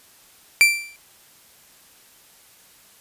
40% pulse tone with exponential decay, 2349 Hz, D7, in tune, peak -7 dBFS, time 0.61-0.96 s, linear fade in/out 0 ms, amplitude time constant 76 ms, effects white hiss -52 dBFS RMS until 3 s + resampled to 32000 Hz

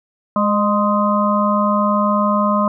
harmonic tone with a mistuned harmonic, 208.2 Hz, G#3, 5 cents sharp, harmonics 1 / 3 / 5 / 6, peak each -17 / -20 / -18 / -21 dBFS, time 0.36-2.68 s, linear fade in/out 2 ms, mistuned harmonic 3, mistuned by -35 cents, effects none

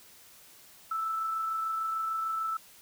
sine tone with amplitude modulation, 1318.5 Hz, E6, in tune, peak -28 dBFS, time 0.91-2.57 s, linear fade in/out 5 ms, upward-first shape sine, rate 26.7 Hz, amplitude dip 25%, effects white hiss -55 dBFS RMS until 2.81 s

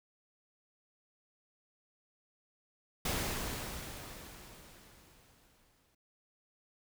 pink noise with exponential decay, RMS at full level -33 dBFS, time 3.05-5.95 s, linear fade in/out 5 ms, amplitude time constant 630 ms, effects none

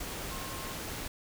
sine tone in noise, 1069 Hz, C6, 37 cents sharp, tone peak -45 dBFS, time 0.31-0.73 s, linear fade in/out 5 ms, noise pink, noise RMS -39 dBFS, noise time 0-1.08 s, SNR -9 dB, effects none

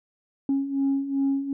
sine beating tone pair, 272.6 / 275.2 Hz, C#4 / C#4, -29 / -12 cents, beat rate 2.6 Hz, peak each -27 / -22 dBFS, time 0.49-1.53 s, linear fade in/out 2 ms, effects tanh soft clip ceiling -17 dBFS

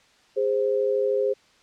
sine tone pair together, 409.9 / 523 Hz, G#4 / C5, -23 / -1 cents, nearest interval major third, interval 422 cents, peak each -23 dBFS, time 0.36-1.34 s, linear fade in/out 20 ms, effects white hiss -58 dBFS RMS until 1.62 s + low-pass 5000 Hz 12 dB/octave

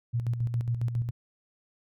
sine tone with tremolo, 118.5 Hz, A#2, 29 cents sharp, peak -24 dBFS, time 0.13-1.11 s, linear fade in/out 20 ms, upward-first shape square, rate 7.3 Hz, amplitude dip 55%, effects none

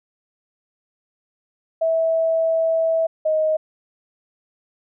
sine tone pair in turn, 652 / 625.4 Hz, E5 / D#5, -19 / +9 cents, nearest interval minor second, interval 72 cents, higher first, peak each -16 dBFS, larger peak neither, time 1.81-3.07 / 3.25-3.57 s, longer first, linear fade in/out 10 ms, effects none

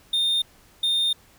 triangle tone pair in turn, 3642 / 3642 Hz, A#7 / A#7, -41 / -41 cents, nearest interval unison, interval 0 cents, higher neither, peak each -18 dBFS, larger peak neither, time 0.13-0.42 / 0.83-1.13 s, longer second, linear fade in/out 5 ms, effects pink hiss -55 dBFS RMS until 1.38 s

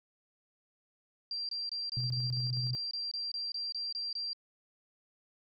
sine tone bursts, 4728 Hz, D8, 11 cents sharp, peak -34 dBFS, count 15, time 1.31-4.332 s, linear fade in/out 2 ms, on 180 ms, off 23 ms
sine tone with tremolo, 125.4 Hz, B2, 27 cents sharp, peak -31 dBFS, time 1.97-2.75 s, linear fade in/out 0 ms, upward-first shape square, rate 15 Hz, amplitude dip 30%
effects none

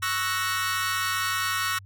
sawtooth chord, F# dominant seventh, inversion second, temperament equal, 1108.7 / 1318.5 / 1480 / 1864.7 Hz, C#6 / E6 / F#6 / A#6, 0 / 0 / 0 / 0 cents, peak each -27 dBFS, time 0.02-1.79 s, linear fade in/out 10 ms, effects added 97 Hz sine -44 dBFS peak until 1.85 s

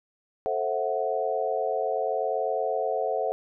sine chord, F# half-diminished seventh, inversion first, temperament equal with one note detuned, 440 / 528.1 / 659.3 / 740 Hz, A4 / C5 / E5 / F#5, 0 / +16 / 0 / 0 cents, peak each -30 dBFS, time 0.46-3.32 s, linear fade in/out 0 ms, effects none

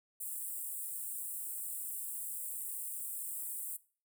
pink high-pass noise, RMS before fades -41 dBFS, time 0.2-3.77 s, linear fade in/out 10 ms, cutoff 7900 Hz, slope 96 dB/octave, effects noise-tail reverb RT60 0.4 s tail -20 dB re dry

